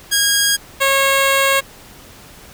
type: tone pair in turn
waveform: 10% pulse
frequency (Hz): 1635 / 545.6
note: G#6 / C#5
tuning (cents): -28 / -28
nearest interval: octave + perfect fifth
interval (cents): 1900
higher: first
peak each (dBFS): -4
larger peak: neither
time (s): 0.11-0.57 / 0.8-1.61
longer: second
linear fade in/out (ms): 20
effects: pink hiss -41 dBFS RMS until 2.53 s